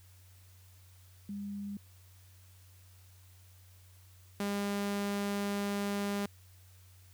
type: tone pair in turn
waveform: sine / sawtooth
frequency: 201.9 / 201.9 Hz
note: G#3 / G#3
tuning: -49 / -49 cents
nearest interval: unison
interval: 0 cents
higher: neither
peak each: -37 / -28 dBFS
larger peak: second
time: 1.29-1.77 / 4.4-6.26 s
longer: second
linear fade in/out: 2 ms
effects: added 92 Hz sine -56 dBFS peak until 7.13 s + white hiss -64 dBFS RMS until 7.13 s